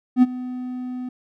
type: tone with ADSR envelope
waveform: triangle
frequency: 251.3 Hz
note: B3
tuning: 30 cents sharp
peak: -6 dBFS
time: 0.16-1.09 s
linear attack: 64 ms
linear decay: 30 ms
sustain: -19 dB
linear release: 5 ms
effects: none